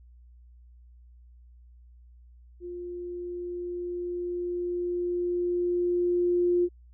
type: tone with level ramp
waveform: sine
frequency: 352.4 Hz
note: F4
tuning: 16 cents sharp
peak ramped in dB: -35 to -20 dBFS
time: 2.6-6.69 s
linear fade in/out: 50 ms
effects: added 60 Hz sine -50 dBFS peak until 6.93 s